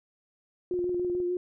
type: tone with vibrato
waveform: sine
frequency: 356.3 Hz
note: F4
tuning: 35 cents sharp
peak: -26 dBFS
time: 0.71-1.37 s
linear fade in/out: 2 ms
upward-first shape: sine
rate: 6.8 Hz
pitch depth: 21 cents each way
type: click train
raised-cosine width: 2 ms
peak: -31 dBFS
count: 10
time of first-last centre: 0.74-1.202 s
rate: 19.5 Hz
effects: none